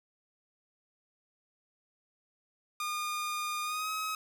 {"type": "tone with pitch glide", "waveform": "sawtooth", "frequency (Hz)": [1216, 1273.5], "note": ["D#6", "D#6"], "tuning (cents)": [-40, 40], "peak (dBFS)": -29, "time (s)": [2.8, 4.15], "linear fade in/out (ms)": 2, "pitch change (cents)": 80, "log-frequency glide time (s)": [3.63, 3.9], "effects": []}